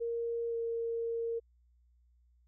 sine tone with pitch glide, 466.2 to 461.6 Hz, A#4 to A#4, 0 to -17 cents, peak -32 dBFS, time 0-1.4 s, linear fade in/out 20 ms, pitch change -17 cents, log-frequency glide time 0.49-0.55 s, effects added 60 Hz sine -64 dBFS peak until 2.47 s

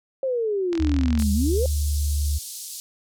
sine exponential two-way sweep, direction down then up, 543 to 197.4 to 543 Hz, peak -21 dBFS, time 0.23-1.66 s, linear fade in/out 2 ms, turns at 1.33 s
click train, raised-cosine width 0.2 ms, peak -16 dBFS, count 22, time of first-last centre 0.73-1.223 s, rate 42.6 Hz
sine tone with pitch glide, 74.6 to 73.02 Hz, D2 to D2, +28 to -9 cents, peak -20 dBFS, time 0.79-2.39 s, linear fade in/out 20 ms, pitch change -37 cents, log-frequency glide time 1.32-2.09 s
white band-pass noise, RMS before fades -36 dBFS, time 1.19-2.8 s, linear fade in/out 0 ms, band 4100 to 12000 Hz, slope 24 dB/octave
effects none

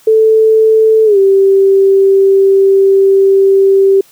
sine tone with pitch glide, 440 to 389.7 Hz, A4 to G4, 0 to -10 cents, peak -4 dBFS, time 0.07-4.01 s, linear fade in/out 5 ms, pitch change -210 cents, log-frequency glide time 1.05-1.18 s, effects white hiss -45 dBFS RMS until 4.11 s + high-pass 100 Hz 12 dB/octave

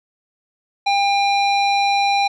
square tone with low-pass filter, 800 Hz, G5, 35 cents sharp, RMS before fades -17 dBFS, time 0.86-2.28 s, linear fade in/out 10 ms, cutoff 4000 Hz, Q 2.1, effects none

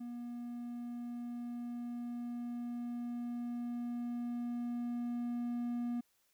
triangle tone with level ramp, 240 Hz, B3, 49 cents flat, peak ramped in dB -39 to -32 dBFS, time 0-6.01 s, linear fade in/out 10 ms, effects white hiss -75 dBFS RMS until 6.33 s

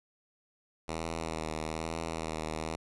5% pulse tone with vibrato, 80.2 Hz, E2, 47 cents flat, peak -23 dBFS, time 0.88-2.76 s, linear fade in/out 5 ms, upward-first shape sine, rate 1.1 Hz, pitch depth 36 cents each way, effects resampled to 24000 Hz

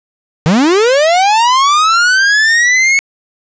45% pulse linear sweep, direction up, 146.83 to 2209 Hz, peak -7 dBFS, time 0.46-2.99 s, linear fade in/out 0 ms, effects resampled to 16000 Hz + 7-bit

